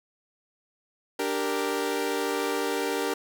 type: chord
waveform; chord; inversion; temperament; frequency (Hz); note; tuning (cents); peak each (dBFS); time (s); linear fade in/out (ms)
sawtooth; G minor; second; equal; 293.7 / 392 / 466.2; D4 / G4 / Bb4; 0 / 0 / 0; -28 / -26 / -26; 1.19-3.14; 5
effects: none